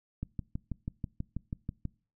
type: click train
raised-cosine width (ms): 5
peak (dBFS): -22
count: 11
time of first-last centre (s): 0.23-1.853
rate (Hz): 6.16
effects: noise-tail reverb RT60 0.4 s tail -24 dB re dry